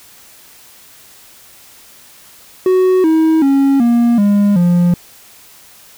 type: tone with pitch steps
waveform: triangle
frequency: 371.2 / 319.4 / 274.9 / 236.6 / 203.6 / 175.18 Hz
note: F#4 / D#4 / C#4 / A#3 / G#3 / F3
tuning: +6 / +45 / -14 / +26 / -34 / +6 cents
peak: -6 dBFS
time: 2.66-4.94 s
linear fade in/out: 2 ms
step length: 380 ms
effects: white hiss -42 dBFS RMS until 5.97 s